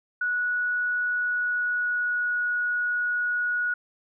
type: tone with pitch glide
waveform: sine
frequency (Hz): 1467 to 1457.7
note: F#6 to F#6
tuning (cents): -15 to -26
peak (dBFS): -23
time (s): 0.21-3.74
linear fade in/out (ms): 5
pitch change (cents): -11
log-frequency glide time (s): 1.1-2.46
effects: none